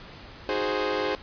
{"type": "chord", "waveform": "sawtooth", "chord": "Ab dominant seventh", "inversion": "second", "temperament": "equal", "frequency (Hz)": [311.1, 370, 415.3, 523.3], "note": ["Eb4", "Gb4", "Ab4", "C5"], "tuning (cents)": [0, 0, 0, 0], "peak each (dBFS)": [-30, -29, -25, -25], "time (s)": [0.49, 1.15], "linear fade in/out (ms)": 0, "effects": ["pink hiss -45 dBFS RMS until 1.22 s", "resampled to 11025 Hz"]}